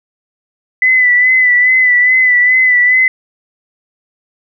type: tone with vibrato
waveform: sine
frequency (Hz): 2000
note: B6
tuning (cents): +21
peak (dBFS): -6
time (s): 0.82-3.08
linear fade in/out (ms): 2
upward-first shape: sine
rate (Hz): 2.4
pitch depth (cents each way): 37
effects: none